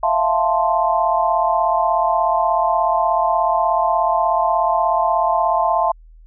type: chord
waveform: sine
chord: F major seventh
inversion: third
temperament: equal with one note detuned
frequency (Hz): 661.9 / 698.5 / 880 / 1046.5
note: E5 / F5 / A5 / C6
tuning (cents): +7 / 0 / 0 / 0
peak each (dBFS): -20 / -20 / -19 / -20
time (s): 0.03-5.92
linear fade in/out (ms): 5
effects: added 40 Hz sine -41 dBFS peak until 6.26 s